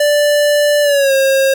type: tone with pitch glide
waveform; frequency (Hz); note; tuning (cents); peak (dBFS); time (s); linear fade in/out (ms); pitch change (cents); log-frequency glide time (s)
square; 587.3 to 538.6; D5 to C#5; 0 to -50; -10; 0-1.54; 5; -150; 0.82-1.13
effects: none